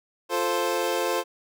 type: chord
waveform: 25% pulse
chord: F major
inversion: none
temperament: equal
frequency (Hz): 349.2 / 440 / 523.3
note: F4 / A4 / C5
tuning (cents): 0 / 0 / 0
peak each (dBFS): -25 / -25 / -23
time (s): 0.29-1.24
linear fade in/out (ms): 50
effects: none